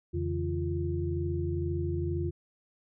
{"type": "tone cluster", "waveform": "sine", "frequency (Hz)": [85.7, 138.6, 160.7, 347.1], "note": ["F2", "C#3", "E3", "F4"], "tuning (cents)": [-32, 0, -44, -11], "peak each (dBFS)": [-31, -37, -39, -33], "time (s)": [0.13, 2.31], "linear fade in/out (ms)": 20, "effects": []}